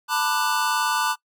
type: chord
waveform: square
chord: B minor seventh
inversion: third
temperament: just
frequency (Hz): 889 / 987.8 / 1185.3 / 1481.6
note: A5 / B5 / D6 / F#6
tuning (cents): +18 / 0 / +16 / +2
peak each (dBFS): -27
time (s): 0.08-1.16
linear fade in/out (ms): 50
effects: noise-tail reverb RT60 0.1 s tail -23 dB re dry